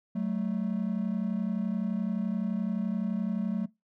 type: tone pair together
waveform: triangle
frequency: 188.33 / 220 Hz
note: F#3 / A3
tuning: +31 / 0 cents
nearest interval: minor third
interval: 269 cents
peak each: -28 dBFS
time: 0.15-3.66 s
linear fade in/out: 10 ms
effects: noise-tail reverb RT60 0.2 s tail -23 dB re dry + tanh soft clip ceiling -19 dBFS